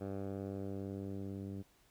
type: tone with low-pass filter sweep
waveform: 10% pulse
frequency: 98 Hz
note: G2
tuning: in tune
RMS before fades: -42 dBFS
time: 0-1.63 s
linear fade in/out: 20 ms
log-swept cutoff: 810 to 260 Hz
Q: 0.85
effects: pink hiss -69 dBFS RMS until 1.9 s